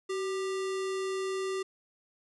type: tone with sample-and-hold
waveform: sine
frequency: 380.9 Hz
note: G4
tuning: 50 cents flat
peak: -30 dBFS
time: 0.09-1.63 s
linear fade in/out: 10 ms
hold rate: 1575 Hz
effects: resampled to 22050 Hz